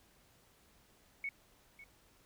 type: tone with echo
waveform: sine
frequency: 2217 Hz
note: C#7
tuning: in tune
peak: -36 dBFS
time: 1.24-1.29 s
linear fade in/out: 2 ms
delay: 550 ms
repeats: 1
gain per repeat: -15 dB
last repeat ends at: 1.84 s
effects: pink hiss -67 dBFS RMS until 2.25 s